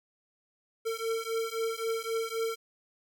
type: beating tone pair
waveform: square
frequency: 450.5 / 454.3 Hz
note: A4 / A#4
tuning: +41 / -45 cents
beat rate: 3.8 Hz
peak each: -34 / -34 dBFS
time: 0.85-2.56 s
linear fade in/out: 20 ms
effects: none